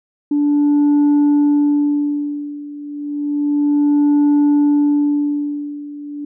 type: tone with tremolo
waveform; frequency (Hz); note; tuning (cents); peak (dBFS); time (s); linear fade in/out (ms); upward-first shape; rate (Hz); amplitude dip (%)
sine; 291.3; D4; -14; -7; 0.31-6.25; 5; sine; 0.31; 90
effects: tanh soft clip ceiling -9 dBFS